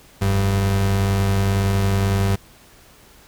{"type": "tone pair together", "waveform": "35% pulse", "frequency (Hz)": [43.6, 98], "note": ["F1", "G2"], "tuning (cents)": [-2, 0], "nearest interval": "octave + major second", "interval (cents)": 1402, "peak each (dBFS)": [-25, -15], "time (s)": [0.21, 2.36], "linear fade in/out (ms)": 10, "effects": ["pink hiss -49 dBFS RMS until 3.27 s"]}